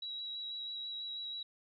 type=tone with vibrato; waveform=sine; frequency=3882 Hz; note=B7; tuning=31 cents flat; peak=-39 dBFS; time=0.02-1.43 s; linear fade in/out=5 ms; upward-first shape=square; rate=6.1 Hz; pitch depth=10 cents each way; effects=none